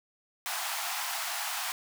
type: high-pass noise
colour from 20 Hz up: pink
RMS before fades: -34 dBFS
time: 0.46-1.72 s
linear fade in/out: 0 ms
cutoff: 680 Hz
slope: 96 dB/octave
effects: none